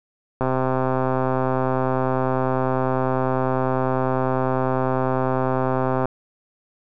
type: click train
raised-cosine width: 1 ms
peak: -8 dBFS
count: 735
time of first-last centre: 0.41-6.056 s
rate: 130 Hz
effects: none